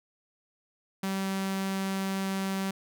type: tone with notch filter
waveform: sawtooth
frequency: 193 Hz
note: G3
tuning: 27 cents flat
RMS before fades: -31 dBFS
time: 1.03-2.71 s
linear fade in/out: 5 ms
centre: 470 Hz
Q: 1.8
effects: none